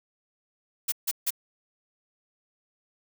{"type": "noise bursts", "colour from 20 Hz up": "blue", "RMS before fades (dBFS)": -26, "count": 3, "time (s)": [0.88, 1.306], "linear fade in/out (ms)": 10, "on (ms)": 42, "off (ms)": 150, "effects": []}